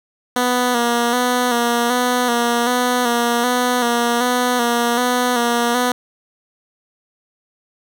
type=tone with vibrato; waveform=10% pulse; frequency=242.4 Hz; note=B3; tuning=32 cents flat; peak=-7 dBFS; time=0.36-5.92 s; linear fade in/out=2 ms; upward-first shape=square; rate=1.3 Hz; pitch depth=37 cents each way; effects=none